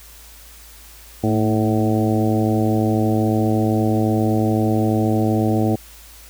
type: harmonic tone with a mistuned harmonic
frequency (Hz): 108.1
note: A2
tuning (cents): -30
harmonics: 1 / 2 / 3 / 4 / 5 / 6 / 7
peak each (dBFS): -20 / -20 / -21 / -26 / -28 / -29 / -27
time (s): 1.23-5.76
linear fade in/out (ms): 10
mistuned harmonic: 2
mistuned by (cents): +45
effects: added 55 Hz sine -44 dBFS peak until 6.29 s + white hiss -44 dBFS RMS until 6.29 s